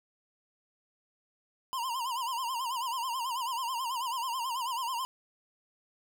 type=tone with vibrato; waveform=square; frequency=987.8 Hz; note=B5; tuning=in tune; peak=-32 dBFS; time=1.73-5.05 s; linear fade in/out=0 ms; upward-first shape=sine; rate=9.2 Hz; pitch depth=130 cents each way; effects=none